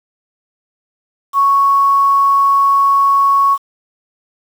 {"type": "tone with quantisation", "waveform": "sine", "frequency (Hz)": 1108.7, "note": "C#6", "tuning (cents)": 0, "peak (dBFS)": -8, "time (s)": [1.33, 3.58], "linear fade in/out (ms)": 50, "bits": 6, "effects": []}